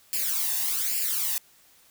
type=noise with flanger; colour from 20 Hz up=blue; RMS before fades=-27 dBFS; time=0.13-1.38 s; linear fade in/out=0 ms; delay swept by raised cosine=0.4 to 1.12 ms; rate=1.2 Hz; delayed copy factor=+0.8; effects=white hiss -58 dBFS RMS until 1.9 s